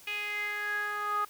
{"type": "tone with band-pass filter sweep", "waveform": "sawtooth", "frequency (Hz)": 415.3, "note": "G#4", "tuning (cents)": 0, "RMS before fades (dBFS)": -33, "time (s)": [0.07, 1.25], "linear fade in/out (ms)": 5, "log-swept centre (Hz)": [2600, 1200], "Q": 7.2, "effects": ["white hiss -54 dBFS RMS until 1.29 s"]}